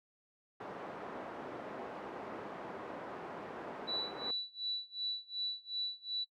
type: band-pass noise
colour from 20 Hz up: pink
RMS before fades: -45 dBFS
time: 0.6-4.31 s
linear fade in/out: 5 ms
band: 330 to 1100 Hz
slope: 12 dB/octave
type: tone with tremolo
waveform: sine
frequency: 3951 Hz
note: B7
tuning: in tune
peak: -33 dBFS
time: 3.87-6.25 s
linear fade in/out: 20 ms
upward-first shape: sine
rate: 2.7 Hz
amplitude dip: 95%
effects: noise-tail reverb RT60 0.1 s tail -21 dB re dry